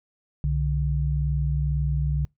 sine tone pair together, 64 / 146.1 Hz, C2 / D3, -38 / -9 cents, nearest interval octave + major second, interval 1429 cents, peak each -24 dBFS, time 0.44-2.25 s, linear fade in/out 0 ms, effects noise-tail reverb RT60 0.2 s tail -26 dB re dry

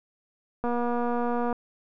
click train, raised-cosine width 1 ms, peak -16 dBFS, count 214, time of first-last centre 0.64-1.527 s, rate 240 Hz, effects none

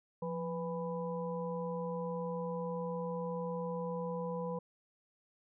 harmonic tone with a mistuned harmonic, 165.3 Hz, E3, 5 cents sharp, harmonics 1 / 3 / 5 / 6, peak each -39 / -38 / -50 / -44 dBFS, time 0.22-4.59 s, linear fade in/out 5 ms, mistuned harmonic 1, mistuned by +92 cents, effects none

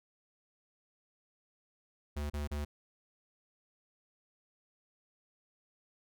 square tone bursts, 73.42 Hz, D2, in tune, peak -35 dBFS, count 3, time 2.16-2.65 s, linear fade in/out 10 ms, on 140 ms, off 35 ms, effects none

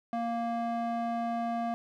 square tone with band-pass filter, 233.1 Hz, A#3, in tune, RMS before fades -32 dBFS, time 0.13-1.74 s, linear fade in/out 0 ms, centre 630 Hz, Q 1.7, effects none

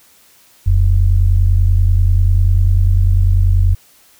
sine tone pair together, 40.31 / 90.5 Hz, E1 / F#2, -38 / -38 cents, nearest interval octave + major second, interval 1400 cents, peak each -11 dBFS, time 0.66-3.75 s, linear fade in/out 10 ms, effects white hiss -49 dBFS RMS until 4.19 s

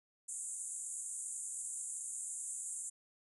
pink band-pass noise, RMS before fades -43 dBFS, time 0.28-2.9 s, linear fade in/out 10 ms, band 7000 to 10000 Hz, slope 96 dB/octave, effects none

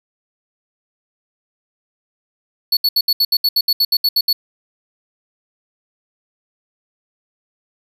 square tone bursts, 4421 Hz, C#8, 5 cents flat, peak -12 dBFS, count 14, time 2.72-4.33 s, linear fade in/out 5 ms, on 50 ms, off 70 ms, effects none

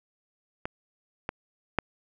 clicks, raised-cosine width 0.5 ms, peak -16 / -15 / -8 dBFS, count 3, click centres 0.655 / 1.291 / 1.787 s, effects none

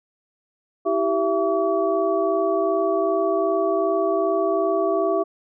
sine tone cluster, 327.1 / 389.7 / 668 / 1139 Hz, E4 / G4 / E5 / C#6, -13 / -10 / +23 / +47 cents, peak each -26 / -22 / -22 / -28 dBFS, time 0.85-5.24 s, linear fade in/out 20 ms, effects none

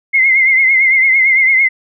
sine tone with vibrato, 2107 Hz, C7, 12 cents sharp, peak -7 dBFS, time 0.13-1.69 s, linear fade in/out 20 ms, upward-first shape triangle, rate 8.9 Hz, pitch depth 71 cents each way, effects none

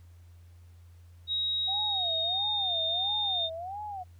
sine tone with pitch glide, 3800 to 3643 Hz, A#7 to A#7, +33 to -41 cents, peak -27 dBFS, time 1.27-3.5 s, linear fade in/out 50 ms, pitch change -74 cents, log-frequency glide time 1.68-2.69 s
sine tone with vibrato, 740 Hz, F#5, in tune, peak -35 dBFS, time 1.67-4.04 s, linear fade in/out 20 ms, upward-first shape sine, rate 1.5 Hz, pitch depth 230 cents each way
effects added 86 Hz sine -50 dBFS peak until 4.19 s + pink hiss -68 dBFS RMS until 4.19 s

